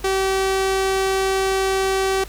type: tone with low-pass filter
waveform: sawtooth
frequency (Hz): 384.2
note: G4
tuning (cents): -35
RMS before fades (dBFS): -20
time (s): 0.04-2.24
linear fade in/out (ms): 5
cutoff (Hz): 10000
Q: 0.91
effects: added 50 Hz sine -35 dBFS peak until 2.28 s + pink hiss -42 dBFS RMS until 2.28 s